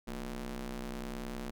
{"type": "ring-modulated tone", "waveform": "sawtooth", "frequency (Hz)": 130.81, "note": "C3", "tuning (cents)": 0, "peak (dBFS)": -31, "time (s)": [0.07, 1.51], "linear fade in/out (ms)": 10, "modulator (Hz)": 95.9, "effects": []}